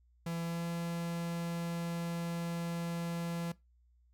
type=tone with pitch glide; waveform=45% pulse; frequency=167.9 to 169.56 Hz; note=E3 to E3; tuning=+32 to +49 cents; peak=-35 dBFS; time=0.26-3.52 s; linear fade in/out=5 ms; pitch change=+17 cents; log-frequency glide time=0.43-0.65 s; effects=noise-tail reverb RT60 0.2 s tail -20 dB re dry + added 60 Hz sine -64 dBFS peak until 4.13 s